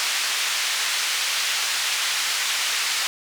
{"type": "band-pass noise", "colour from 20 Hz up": "pink", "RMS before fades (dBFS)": -24, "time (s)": [0, 3.07], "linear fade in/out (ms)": 0, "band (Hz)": [1900, 7100], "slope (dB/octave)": 12, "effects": []}